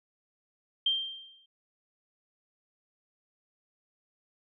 sine tone with exponential decay, 3165 Hz, G7, 16 cents sharp, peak -22 dBFS, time 0.86-1.46 s, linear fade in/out 5 ms, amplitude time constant 130 ms, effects none

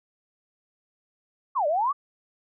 sine exponential two-way sweep, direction down then up, 1200 to 569 to 1200 Hz, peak -21 dBFS, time 1.55-1.93 s, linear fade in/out 20 ms, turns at 1.67 s, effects none

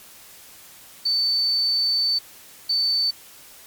sine tone bursts at uneven times, 4530 Hz, C#8, 37 cents sharp, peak -18 dBFS, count 2, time 1.05-2.19 / 2.69-3.11 s, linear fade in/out 10 ms, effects white hiss -46 dBFS RMS until 3.66 s + MP3 96 kbps

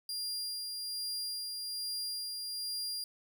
sawtooth tone with tremolo, 4800 Hz, D8, 37 cents sharp, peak -32 dBFS, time 0.09-3.04 s, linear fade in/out 2 ms, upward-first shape sine, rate 1.2 Hz, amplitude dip 30%, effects none

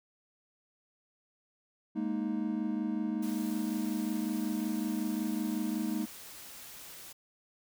triangle chord, Ab suspended second, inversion none, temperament equal, 207.7 / 233.1 / 311.1 Hz, Ab3 / Bb3 / Eb4, 0 / 0 / 0 cents, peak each -33 dBFS, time 1.95-6.06 s, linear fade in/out 20 ms
white noise, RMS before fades -48 dBFS, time 3.22-7.13 s, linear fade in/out 10 ms
effects none

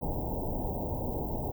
pink band-stop noise, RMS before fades -33 dBFS, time 0.01-1.52 s, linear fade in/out 20 ms, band 930 to 16000 Hz, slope 96 dB/octave, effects none

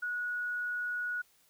sine tone, 1460 Hz, F#6, 24 cents flat, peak -32 dBFS, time 0.02-1.22 s, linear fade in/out 10 ms, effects white hiss -67 dBFS RMS until 1.49 s

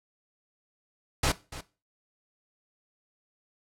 pink noise with echo, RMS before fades -25 dBFS, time 1.23-1.32 s, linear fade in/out 5 ms, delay 290 ms, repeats 1, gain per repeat -15 dB, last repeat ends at 1.61 s, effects noise-tail reverb RT60 0.3 s tail -17 dB re dry + low-pass 10000 Hz 12 dB/octave

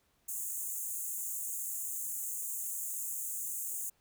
pink high-pass noise, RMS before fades -38 dBFS, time 0.28-3.9 s, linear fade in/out 10 ms, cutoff 6600 Hz, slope 96 dB/octave, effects pink hiss -73 dBFS RMS until 4 s

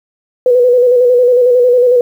sine tone with vibrato, 493.9 Hz, B4, in tune, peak -5 dBFS, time 0.46-2.01 s, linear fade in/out 2 ms, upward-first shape square, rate 11 Hz, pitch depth 36 cents each way, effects 7-bit

